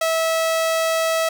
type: tone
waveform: sawtooth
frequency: 650 Hz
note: E5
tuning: 24 cents flat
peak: -14 dBFS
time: 0.01-1.29 s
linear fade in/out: 5 ms
effects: none